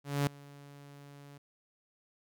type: tone with ADSR envelope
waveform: sawtooth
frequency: 142.3 Hz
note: C#3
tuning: 46 cents sharp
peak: -22 dBFS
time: 0.04-1.38 s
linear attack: 230 ms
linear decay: 3 ms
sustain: -24 dB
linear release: 6 ms
effects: none